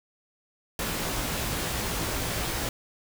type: noise with comb filter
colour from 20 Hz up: pink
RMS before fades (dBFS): -30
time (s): 0.79-2.69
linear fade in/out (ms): 2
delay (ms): 18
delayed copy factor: +0.55
effects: none